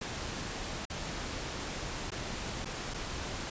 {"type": "noise with dropouts", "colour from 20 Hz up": "pink", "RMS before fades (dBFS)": -38, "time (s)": [0.01, 3.5], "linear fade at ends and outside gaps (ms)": 5, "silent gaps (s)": [[0.854, 0.899], [2.105, 2.117], [2.648, 2.655], [2.939, 2.942]], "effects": ["resampled to 16000 Hz"]}